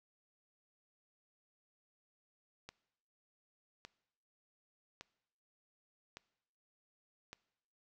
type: click train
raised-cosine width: 0.2 ms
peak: -30 dBFS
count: 5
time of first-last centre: 2.69-7.33 s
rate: 0.862 Hz
effects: noise-tail reverb RT60 0.9 s tail -21 dB re dry